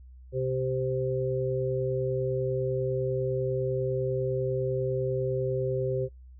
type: harmonic tone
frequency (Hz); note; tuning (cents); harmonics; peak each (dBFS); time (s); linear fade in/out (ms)
130; C3; -11; 1 / 3 / 4; -30 / -30 / -31; 0.32-6.09; 50
effects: noise-tail reverb RT60 0.2 s tail -26 dB re dry + added 63 Hz sine -46 dBFS peak until 6.39 s